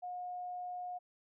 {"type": "tone", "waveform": "sine", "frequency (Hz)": 720, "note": "F#5", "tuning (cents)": -47, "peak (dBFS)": -39, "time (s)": [0.02, 0.99], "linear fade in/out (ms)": 20, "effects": []}